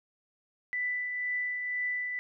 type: tone with tremolo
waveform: sine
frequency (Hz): 1985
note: B6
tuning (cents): +8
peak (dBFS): -28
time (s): 0.73-2.19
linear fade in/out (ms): 0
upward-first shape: triangle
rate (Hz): 2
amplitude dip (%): 40
effects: none